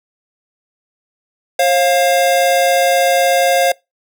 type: tone pair together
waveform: square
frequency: 538.1 / 702 Hz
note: C5 / F5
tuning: +48 / +9 cents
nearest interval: perfect fourth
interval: 461 cents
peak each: -14 dBFS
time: 1.59-3.72 s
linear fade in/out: 5 ms
effects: noise-tail reverb RT60 0.2 s tail -24 dB re dry